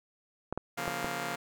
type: clicks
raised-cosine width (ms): 1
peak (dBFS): -19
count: 4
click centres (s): 0.526 / 0.576 / 0.879 / 1.045
type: chord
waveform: 5% pulse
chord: Bb minor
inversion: first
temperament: just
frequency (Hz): 139.85 / 174.81 / 233.1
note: Db3 / F3 / Bb3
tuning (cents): +16 / +2 / 0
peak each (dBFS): -28 / -28 / -27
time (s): 0.77-1.36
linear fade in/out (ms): 10
effects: none